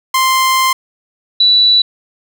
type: tone pair in turn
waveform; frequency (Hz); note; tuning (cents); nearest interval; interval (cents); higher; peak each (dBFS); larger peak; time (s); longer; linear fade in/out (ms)
sawtooth / sine; 1046.5 / 3951; C6 / B7; 0 / 0; octave + major seventh; 2300; second; -6; neither; 0.14-0.73 / 1.4-1.82; first; 5
effects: none